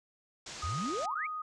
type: low-pass noise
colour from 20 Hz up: white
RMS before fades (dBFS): -45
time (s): 0.46-1.06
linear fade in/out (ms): 5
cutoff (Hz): 7500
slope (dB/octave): 48
type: tone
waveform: sine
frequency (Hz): 1244.5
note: D#6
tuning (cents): 0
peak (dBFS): -35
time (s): 0.62-1.42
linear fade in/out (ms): 5
type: exponential sweep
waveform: sine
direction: up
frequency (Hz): 69.3 to 2434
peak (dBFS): -34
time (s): 0.63-1.27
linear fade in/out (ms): 10
effects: none